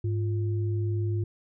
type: tone pair together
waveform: sine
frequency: 103.82 / 349.2 Hz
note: G#2 / F4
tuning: 0 / 0 cents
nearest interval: octave + major sixth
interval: 2100 cents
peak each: -25 / -35 dBFS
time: 0.04-1.24 s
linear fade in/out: 5 ms
effects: none